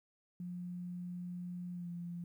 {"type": "tone with pitch glide", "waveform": "sine", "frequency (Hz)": [177.6, 173.14], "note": ["F3", "F3"], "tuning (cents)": [29, -15], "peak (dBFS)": -40, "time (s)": [0.4, 2.24], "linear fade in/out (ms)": 2, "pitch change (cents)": -44, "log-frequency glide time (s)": [1.73, 1.89], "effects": ["12-bit"]}